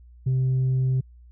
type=tone; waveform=sine; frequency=130 Hz; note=C3; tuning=11 cents flat; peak=-17 dBFS; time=0.26-1.01 s; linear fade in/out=10 ms; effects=tanh soft clip ceiling -18 dBFS + added 60 Hz sine -46 dBFS peak until 1.31 s